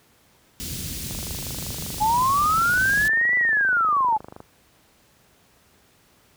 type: band-stop noise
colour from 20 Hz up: pink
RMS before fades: -30 dBFS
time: 0.6-3.08 s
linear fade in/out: 0 ms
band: 210 to 3900 Hz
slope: 12 dB/octave
type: click train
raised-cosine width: 1 ms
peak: -24 dBFS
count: 84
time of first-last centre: 1.11-4.404 s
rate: 25.2 Hz
type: linear two-way sweep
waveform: sine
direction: up then down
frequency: 830.6 to 1988 to 830.6 Hz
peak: -17 dBFS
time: 2-4.18 s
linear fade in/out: 20 ms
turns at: 3.36 s
effects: pink hiss -58 dBFS RMS until 6.36 s + high-pass 60 Hz 12 dB/octave